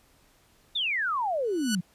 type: exponential sweep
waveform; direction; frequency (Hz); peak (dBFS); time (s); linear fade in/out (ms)
sine; down; 3729 to 166.9; -25; 0.75-1.81; 10
type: tone with exponential growth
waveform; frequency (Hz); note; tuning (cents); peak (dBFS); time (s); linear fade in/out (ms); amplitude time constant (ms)
10% pulse; 1480; F#6; 0; -17; 1.44-1.75; 2; 67
effects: pink hiss -62 dBFS RMS until 1.94 s + resampled to 32000 Hz